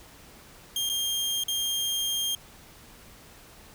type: tone with dropouts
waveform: sawtooth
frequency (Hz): 3208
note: G7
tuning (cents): +39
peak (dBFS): -23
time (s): 0.76-2.35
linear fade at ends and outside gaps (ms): 2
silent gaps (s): 0.892-0.897 / 1.437-1.482
effects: pink hiss -51 dBFS RMS until 3.74 s